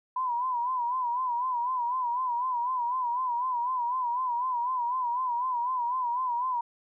sine tone with vibrato, 987.8 Hz, B5, in tune, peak -26 dBFS, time 0.16-6.61 s, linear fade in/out 5 ms, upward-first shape sine, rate 4 Hz, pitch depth 84 cents each way, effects none

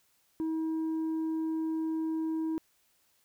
sine tone with tanh clipping, 320 Hz, D#4, 49 cents sharp, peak -30 dBFS, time 0.4-2.58 s, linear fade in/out 0 ms, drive 3 dB, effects white hiss -70 dBFS RMS until 3.24 s

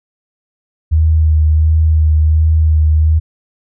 sine tone with vibrato, 78.3 Hz, D#2, 11 cents sharp, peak -7 dBFS, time 0.91-3.2 s, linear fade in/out 20 ms, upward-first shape sine, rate 1.4 Hz, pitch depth 22 cents each way, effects none

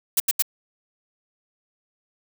blue noise bursts, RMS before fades -19 dBFS, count 3, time 0.17-0.423 s, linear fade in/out 5 ms, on 31 ms, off 80 ms, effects none

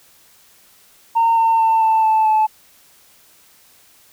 sine tone with pitch steps, 916 / 906 / 896.1 / 886.3 / 876.7 / 867.1 Hz, A#5 / A#5 / A5 / A5 / A5 / A5, -31 / -50 / +31 / +12 / -7 / -26 cents, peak -10 dBFS, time 1.15-2.47 s, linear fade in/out 20 ms, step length 220 ms, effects tanh soft clip ceiling -9 dBFS + white hiss -51 dBFS RMS until 4.12 s

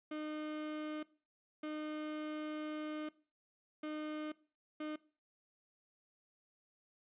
35% pulse tone bursts at uneven times, 305.6 Hz, D#4, 31 cents flat, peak -38 dBFS, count 4, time 0.11-1.03 / 1.63-3.09 / 3.83-4.32 / 4.8-4.96 s, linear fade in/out 5 ms, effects noise-tail reverb RT60 0.4 s tail -20 dB re dry + resampled to 8000 Hz

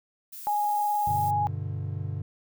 violet noise, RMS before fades -41 dBFS, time 0.32-1.31 s, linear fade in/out 10 ms
sine tone with vibrato, 830.6 Hz, G#5, in tune, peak -23 dBFS, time 0.47-1.47 s, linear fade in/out 0 ms, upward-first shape triangle, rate 19 Hz, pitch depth 16 cents each way
triangle chord, G major, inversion none, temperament equal, 98 / 123.47 / 146.83 Hz, G2 / B2 / D3, 0 / 0 / 0 cents, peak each -30 / -34 / -33 dBFS, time 1.07-2.22 s, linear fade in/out 5 ms
effects none

